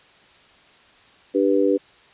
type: chord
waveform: sine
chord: G major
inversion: second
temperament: just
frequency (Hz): 294 / 392 / 490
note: D4 / G4 / B4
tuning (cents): +2 / 0 / -14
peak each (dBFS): -20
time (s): 1.34-1.78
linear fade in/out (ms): 20
effects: white hiss -52 dBFS RMS until 2.13 s + resampled to 8000 Hz